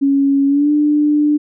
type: tone with pitch glide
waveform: sine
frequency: 277.2 to 297.1 Hz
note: C#4 to D4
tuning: 0 to +20 cents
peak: -10 dBFS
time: 0.01-1.38 s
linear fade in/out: 20 ms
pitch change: +120 cents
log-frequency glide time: 0.47-0.71 s
effects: none